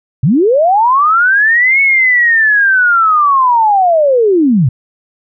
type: linear two-way sweep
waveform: sine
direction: up then down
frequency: 111.3 to 2217 to 111.3 Hz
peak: -6 dBFS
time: 0.23-4.69 s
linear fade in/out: 5 ms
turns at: 1.81 s
effects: none